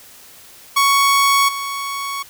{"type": "tone with level steps", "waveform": "sawtooth", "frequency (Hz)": 1113, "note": "C#6", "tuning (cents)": 7, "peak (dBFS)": [-8, -19], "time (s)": [0.76, 2.23], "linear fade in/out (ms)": 10, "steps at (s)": 1.48, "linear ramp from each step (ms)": 10, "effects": ["white hiss -43 dBFS RMS until 2.29 s"]}